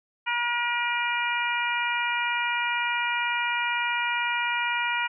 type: harmonic tone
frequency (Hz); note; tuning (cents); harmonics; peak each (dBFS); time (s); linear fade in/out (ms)
477.9; A#4; +43; 2 / 3 / 4 / 5 / 6; -29 / -30 / -32 / -29 / -34; 0.26-5.08; 20
effects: none